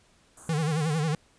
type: band-stop noise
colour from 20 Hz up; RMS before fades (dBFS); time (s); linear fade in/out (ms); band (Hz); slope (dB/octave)
white; -45; 0.37-1.01; 5; 1600 to 6400; 96
type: tone with vibrato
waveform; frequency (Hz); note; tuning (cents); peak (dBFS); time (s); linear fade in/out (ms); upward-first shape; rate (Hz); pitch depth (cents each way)
square; 155.56; D#3; 0; -25; 0.49-1.15; 2; sine; 11; 110
effects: pink hiss -62 dBFS RMS until 1.38 s + resampled to 22050 Hz